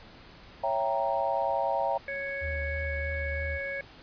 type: chord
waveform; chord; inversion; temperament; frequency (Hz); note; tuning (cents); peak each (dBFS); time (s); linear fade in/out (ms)
sine; C# diminished seventh; none; equal with one note detuned; 554.4 / 665 / 784 / 932.3; C#5 / E5 / G5 / Bb5; 0 / +15 / 0 / 0; -31; 0.63-1.98; 10
type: harmonic tone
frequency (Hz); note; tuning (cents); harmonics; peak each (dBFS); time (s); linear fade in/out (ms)
554.4; C#5; 0; 1 / 3 / 4; -36 / -36 / -36; 2.08-3.81; 2
type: tone with vibrato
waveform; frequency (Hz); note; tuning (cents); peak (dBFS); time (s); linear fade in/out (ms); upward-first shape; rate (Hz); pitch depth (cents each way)
sine; 74.9; D2; +35; -32; 2.4-3.6; 50; triangle; 3.1; 48
effects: pink hiss -51 dBFS RMS until 4.02 s + resampled to 11025 Hz